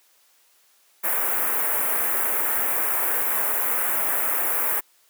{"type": "band-stop noise", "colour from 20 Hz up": "white", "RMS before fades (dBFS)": -23, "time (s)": [1.03, 4.81], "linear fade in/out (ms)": 20, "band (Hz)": [2000, 11000], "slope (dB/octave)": 24, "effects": ["white hiss -60 dBFS RMS until 5.09 s", "high-pass 400 Hz 12 dB/octave"]}